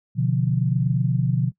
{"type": "chord", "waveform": "sine", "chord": "B diminished", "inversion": "none", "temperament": "equal with one note detuned", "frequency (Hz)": [125.85, 146.83, 174.61], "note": ["B2", "D3", "F3"], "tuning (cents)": [33, 0, 0], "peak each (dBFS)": [-21, -23, -24], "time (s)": [0.15, 1.52], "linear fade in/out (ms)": 50, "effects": ["noise-tail reverb RT60 0.1 s tail -22 dB re dry"]}